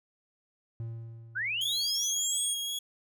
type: tone with exponential decay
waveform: triangle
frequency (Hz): 114.6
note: A#2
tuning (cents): -29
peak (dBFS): -31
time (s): 0.8-2.23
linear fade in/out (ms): 0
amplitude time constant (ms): 310
type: linear sweep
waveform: sine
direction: up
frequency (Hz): 1400 to 9200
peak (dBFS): -29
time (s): 1.35-2.55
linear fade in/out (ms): 20
type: tone with vibrato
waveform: sawtooth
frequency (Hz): 3313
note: G#7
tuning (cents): -5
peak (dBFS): -29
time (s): 1.61-2.79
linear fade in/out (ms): 5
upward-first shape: sine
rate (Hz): 2.8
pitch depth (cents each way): 16
effects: none